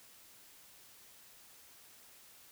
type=silence; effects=white hiss -59 dBFS RMS until 2.51 s